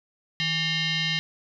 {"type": "tone with frequency modulation", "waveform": "sine", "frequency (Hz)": 160, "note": "D#3", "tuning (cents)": 49, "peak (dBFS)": -23, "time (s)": [0.4, 1.19], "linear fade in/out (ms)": 0, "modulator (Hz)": 987, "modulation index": 4, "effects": []}